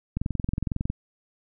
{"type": "click train", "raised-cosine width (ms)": 5, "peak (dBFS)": -14, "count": 17, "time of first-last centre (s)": [0.17, 0.901], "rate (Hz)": 21.9, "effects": []}